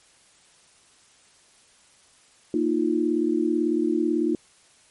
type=chord; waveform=sine; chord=Bb suspended fourth; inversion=none; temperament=equal; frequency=233.1 / 311.1 / 349.2 Hz; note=Bb3 / Eb4 / F4; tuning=0 / 0 / 0 cents; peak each=-27 / -23 / -24 dBFS; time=2.54-4.35 s; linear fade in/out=2 ms; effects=white hiss -57 dBFS RMS until 4.9 s + MP3 48 kbps